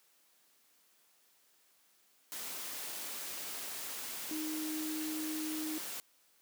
sine tone in noise, 311.1 Hz, D#4, in tune, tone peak -36 dBFS, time 4.31-5.78 s, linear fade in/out 0 ms, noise white, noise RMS -42 dBFS, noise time 2.32-6 s, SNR +3 dB, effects white hiss -69 dBFS RMS until 6.41 s + high-pass 200 Hz 12 dB/octave

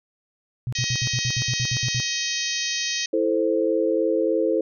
sine tone bursts, 123.47 Hz, B2, in tune, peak -23 dBFS, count 12, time 0.67-2.001 s, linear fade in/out 0 ms, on 55 ms, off 61 ms
harmonic tone, 632 Hz, D#5, 27 cents sharp, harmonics 3 / 4 / 5 / 6 / 7 / 8 / 9 / 10, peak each -32 / -32 / -32 / -32 / -32 / -32 / -32 / -32 dBFS, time 0.75-3.06 s, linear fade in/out 5 ms
sine chord, A minor, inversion second, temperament equal, 329.6 / 440 / 523.3 Hz, E4 / A4 / C5, 0 / 0 / 0 cents, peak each -23 dBFS, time 3.13-4.61 s, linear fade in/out 5 ms
effects none

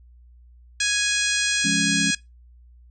harmonic tone, 830.6 Hz, G#5, in tune, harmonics 2 / 3 / 4 / 5 / 6 / 7 / 8 / 9 / 10, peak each -25 / -27 / -28 / -29 / -30 / -30 / -31 / -32 / -32 dBFS, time 0.8-2.15 s, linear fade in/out 5 ms
sine chord, Db major, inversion first, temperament just, 173.24 / 207.9 / 277.2 Hz, F3 / Ab3 / Db4, -14 / +2 / 0 cents, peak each -27 dBFS, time 1.64-2.11 s, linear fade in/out 10 ms
effects noise-tail reverb RT60 0.2 s tail -22 dB re dry + added 60 Hz sine -47 dBFS peak until 2.9 s

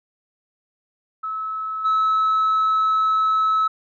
sine tone with level steps, 1297 Hz, E6, 28 cents flat, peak -24 / -14 dBFS, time 1.23-3.68 s, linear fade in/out 10 ms, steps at 1.84 s, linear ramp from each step 20 ms, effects tanh soft clip ceiling -14 dBFS

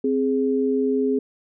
sine tone pair together, 262.2 / 416.5 Hz, C4 / G#4, +4 / +5 cents, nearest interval minor sixth, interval 801 cents, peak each -21 dBFS, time 0.04-1.19 s, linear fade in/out 5 ms, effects none

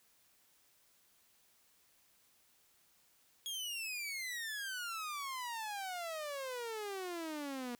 sawtooth exponential sweep, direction down, 3322 to 237.5 Hz, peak -36 dBFS, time 3.46-7.75 s, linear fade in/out 0 ms, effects white hiss -70 dBFS RMS until 7.79 s

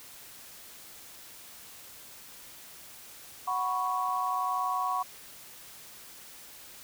sine chord, F# suspended fourth, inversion none, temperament equal, 740 / 987.8 / 1108.7 Hz, F#5 / B5 / C#6, 0 / 0 / 0 cents, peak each -33 / -33 / -30 dBFS, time 3.47-5.03 s, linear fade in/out 10 ms, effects white hiss -49 dBFS RMS until 6.83 s

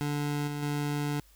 25% pulse tone with level steps, 146.1 Hz, D3, 9 cents flat, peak -25 / -29 / -25 dBFS, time 0.01-1.2 s, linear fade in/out 0 ms, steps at 0.47 / 0.62 s, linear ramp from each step 10 ms, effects added 50 Hz sine -58 dBFS peak until 1.35 s + white hiss -62 dBFS RMS until 1.35 s

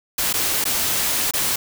white noise with dropouts, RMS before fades -21 dBFS, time 0.18-1.56 s, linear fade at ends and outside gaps 5 ms, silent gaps 0.329-0.338 / 0.642-0.653 / 1.311-1.336 s, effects none

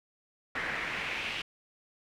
brown noise with band-pass filter sweep, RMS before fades -35 dBFS, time 0.55-1.42 s, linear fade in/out 5 ms, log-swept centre 1800 to 2800 Hz, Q 3.1, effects none

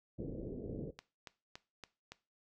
white low-pass noise, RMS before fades -43 dBFS, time 0.18-0.91 s, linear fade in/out 10 ms, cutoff 500 Hz, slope 48 dB/octave
click train, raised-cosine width 0.2 ms, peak -29 dBFS, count 5, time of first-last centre 0.99-2.12 s, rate 3.54 Hz
effects noise-tail reverb RT60 0.3 s tail -18 dB re dry

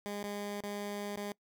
15% pulse tone with dropouts, 204.4 Hz, G#3, 27 cents flat, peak -31 dBFS, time 0.06-1.32 s, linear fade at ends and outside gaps 0 ms, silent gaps 0.229-0.241 / 0.605-0.637 / 1.158-1.172 s, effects noise-tail reverb RT60 0.1 s tail -23 dB re dry

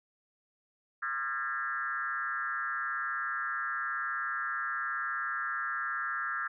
sine tone with frequency modulation, 1500 Hz, F#6, 23 cents sharp, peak -31 dBFS, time 1.02-6.48 s, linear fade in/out 10 ms, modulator 139 Hz, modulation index 2, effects none

